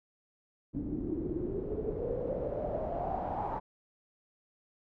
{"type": "noise with low-pass filter sweep", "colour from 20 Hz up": "pink", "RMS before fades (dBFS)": -35, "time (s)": [0.73, 3.6], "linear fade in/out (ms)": 20, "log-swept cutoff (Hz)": [270, 900], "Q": 7.1, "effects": []}